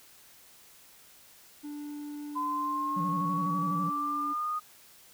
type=tone with pitch glide; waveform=triangle; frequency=293.7 to 288.5 Hz; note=D4 to D4; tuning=0 to -31 cents; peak=-35 dBFS; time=1.63-4.34 s; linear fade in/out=20 ms; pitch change=-31 cents; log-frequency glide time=2.91-3.15 s
type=linear sweep; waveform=sine; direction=up; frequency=1017 to 1238 Hz; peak=-29 dBFS; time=2.35-4.6 s; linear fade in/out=20 ms
type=tone with vibrato; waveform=triangle; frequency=175.6 Hz; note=F3; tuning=10 cents sharp; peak=-29 dBFS; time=2.96-3.9 s; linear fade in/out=10 ms; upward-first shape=square; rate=12 Hz; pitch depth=97 cents each way
effects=white hiss -56 dBFS RMS until 5.13 s